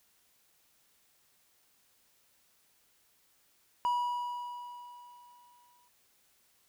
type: tone with exponential decay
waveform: triangle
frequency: 972 Hz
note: B5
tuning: 28 cents flat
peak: -24 dBFS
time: 3.85-5.88 s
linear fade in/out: 0 ms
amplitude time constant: 440 ms
effects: white hiss -69 dBFS RMS until 6.68 s